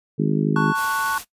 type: harmonic tone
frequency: 51.91 Hz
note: G#1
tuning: in tune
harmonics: 3 / 4 / 5 / 6 / 7 / 8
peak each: -21 / -23 / -25 / -27 / -28 / -29 dBFS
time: 0.18-0.73 s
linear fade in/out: 20 ms
type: chord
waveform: triangle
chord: F# minor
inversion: first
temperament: just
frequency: 888 / 1110 / 1480 Hz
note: A5 / C#6 / F#6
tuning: +16 / +2 / 0 cents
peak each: -25 / -22 / -22 dBFS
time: 0.56-1.18 s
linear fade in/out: 2 ms
type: noise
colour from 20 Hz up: white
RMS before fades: -33 dBFS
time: 0.74-1.25 s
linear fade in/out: 50 ms
effects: noise-tail reverb RT60 0.1 s tail -18 dB re dry + resampled to 32000 Hz